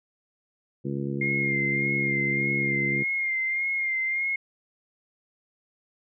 harmonic tone, 69.2 Hz, C#2, 2 cents flat, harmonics 2 / 3 / 4 / 5 / 6 / 7, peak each -31 / -32 / -36 / -33 / -44 / -41 dBFS, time 0.84-3.04 s, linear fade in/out 20 ms
sine tone with vibrato, 2119 Hz, C7, 21 cents sharp, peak -24 dBFS, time 1.21-4.36 s, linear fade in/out 5 ms, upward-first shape sine, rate 1.7 Hz, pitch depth 37 cents each way
effects none

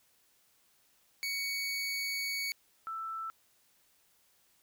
25% pulse / sine tone pair in turn, 2236 / 1325.3 Hz, C#7 / E6, +14 / +9 cents, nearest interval major sixth, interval 905 cents, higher first, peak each -29 / -36 dBFS, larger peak first, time 1.23-2.52 / 2.87-3.3 s, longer first, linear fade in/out 0 ms, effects white hiss -69 dBFS RMS until 4.62 s

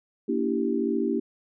sine chord, E half-diminished seventh, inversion second, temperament equal with one note detuned, 233.1 / 287 / 329.6 / 392 Hz, Bb3 / D4 / E4 / G4, 0 / -40 / 0 / 0 cents, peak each -28 / -29 / -29 / -28 dBFS, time 0.28-1.2 s, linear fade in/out 10 ms, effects none

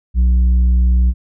triangle tone with tanh clipping, 61.3 Hz, B1, 12 cents flat, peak -10 dBFS, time 0.14-1.14 s, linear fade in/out 50 ms, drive 9 dB, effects none

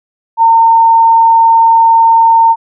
sine tone, 911 Hz, A#5, 40 cents flat, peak -3 dBFS, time 0.37-2.56 s, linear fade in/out 50 ms, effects none

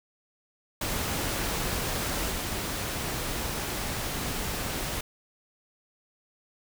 pink noise with level steps, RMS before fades -30 / -32 dBFS, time 0.81-5.01 s, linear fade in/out 5 ms, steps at 2.31 s, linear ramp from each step 20 ms, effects none

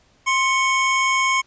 square tone pair together, 1053 / 2217 Hz, C6 / C#7, +11 / 0 cents, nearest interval octave + minor second, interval 1289 cents, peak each -20 dBFS, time 0.26-1.42 s, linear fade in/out 20 ms, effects pink hiss -58 dBFS RMS until 1.46 s + resampled to 16000 Hz

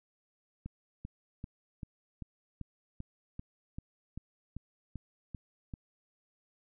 click train, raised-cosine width 5 ms, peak -28 dBFS, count 14, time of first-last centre 0.66-5.738 s, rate 2.56 Hz, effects none

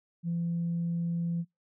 sine tone, 169.7 Hz, F3, 49 cents flat, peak -27 dBFS, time 0.23-1.45 s, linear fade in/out 50 ms, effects noise-tail reverb RT60 0.2 s tail -26 dB re dry + tanh soft clip ceiling -24 dBFS

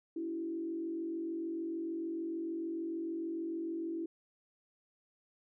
sine tone with frequency modulation, 331 Hz, E4, 7 cents sharp, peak -35 dBFS, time 0.16-4.06 s, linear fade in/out 5 ms, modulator 46.7 Hz, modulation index 0.61, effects none

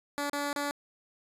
10% pulse tone with dropouts, 287.4 Hz, D4, 37 cents flat, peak -22 dBFS, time 0.18-0.71 s, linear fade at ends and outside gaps 0 ms, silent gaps 0.297-0.331 / 0.529-0.561 s, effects resampled to 32000 Hz

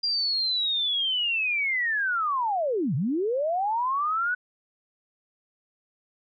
sine linear two-way sweep, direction down then up, 4812 to 118.1 to 1498 Hz, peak -23 dBFS, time 0.03-4.35 s, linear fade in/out 10 ms, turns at 2.95 s, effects none

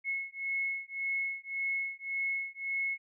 sine beating tone pair, 2182 / 2183.8 Hz, C#7 / C#7, -28 / -26 cents, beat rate 1.8 Hz, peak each -35 / -35 dBFS, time 0.04-2.98 s, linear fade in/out 50 ms, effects none

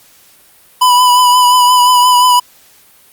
square tone with vibrato, 992 Hz, B5, 7 cents sharp, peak -6 dBFS, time 0.81-2.4 s, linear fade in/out 10 ms, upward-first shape triangle, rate 5.7 Hz, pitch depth 32 cents each way, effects white hiss -45 dBFS RMS until 3.12 s + Opus 48 kbps

